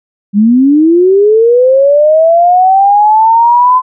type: linear sweep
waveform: sine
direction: up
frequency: 196 to 1026 Hz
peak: -3 dBFS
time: 0.33-3.82 s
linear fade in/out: 50 ms
effects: none